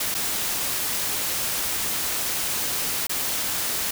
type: noise with dropouts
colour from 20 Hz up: white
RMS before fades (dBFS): -26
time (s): 0-3.91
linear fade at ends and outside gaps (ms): 5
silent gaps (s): 0.144-0.148 / 3.07-3.094
effects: none